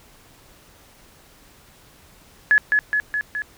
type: tone with echo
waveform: sine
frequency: 1701 Hz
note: G#6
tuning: 41 cents sharp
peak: -11 dBFS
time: 2.51-2.58 s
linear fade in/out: 0 ms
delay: 210 ms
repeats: 4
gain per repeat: -3 dB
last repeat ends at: 3.42 s
effects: pink hiss -51 dBFS RMS until 3.57 s